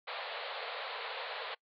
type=band-pass noise; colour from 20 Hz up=pink; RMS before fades=-41 dBFS; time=0.07-1.55 s; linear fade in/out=10 ms; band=450 to 4400 Hz; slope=96 dB/octave; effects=noise-tail reverb RT60 0.1 s tail -24 dB re dry